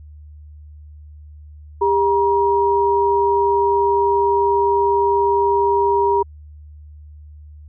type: tone pair together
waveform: sine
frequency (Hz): 400.3 / 952.1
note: G4 / A#5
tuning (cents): +36 / +36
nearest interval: octave + minor third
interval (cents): 1500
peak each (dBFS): -16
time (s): 1.81-6.23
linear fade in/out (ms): 10
effects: added 75 Hz sine -37 dBFS peak until 7.68 s